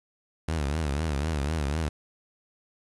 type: tone with vibrato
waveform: sawtooth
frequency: 74.9 Hz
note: D2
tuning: 35 cents sharp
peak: -22 dBFS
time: 0.48-1.89 s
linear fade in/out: 5 ms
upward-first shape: triangle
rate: 4 Hz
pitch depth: 190 cents each way
effects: resampled to 24000 Hz + 8-bit